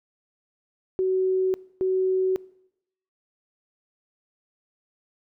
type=tone pair in turn; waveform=sine; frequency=375.2 / 375.2 Hz; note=F#4 / F#4; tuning=+24 / +24 cents; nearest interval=unison; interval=0 cents; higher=neither; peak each=-20 dBFS; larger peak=neither; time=0.99-1.54 / 1.81-2.36 s; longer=neither; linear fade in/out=0 ms; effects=noise-tail reverb RT60 0.8 s tail -22 dB re dry